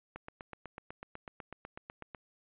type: click train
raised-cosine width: 0.5 ms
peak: -28 dBFS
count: 17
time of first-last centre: 0.16-2.148 s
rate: 8.05 Hz
effects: resampled to 8000 Hz